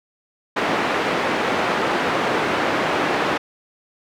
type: band-pass noise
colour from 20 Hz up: pink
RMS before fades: -21 dBFS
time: 0.56-3.38 s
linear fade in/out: 10 ms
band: 300 to 2200 Hz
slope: 12 dB/octave
effects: none